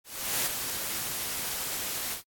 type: noise with ADSR envelope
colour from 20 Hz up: white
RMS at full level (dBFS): -27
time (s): 0.04-2.23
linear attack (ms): 420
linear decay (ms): 20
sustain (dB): -6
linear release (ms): 110
effects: AAC 64 kbps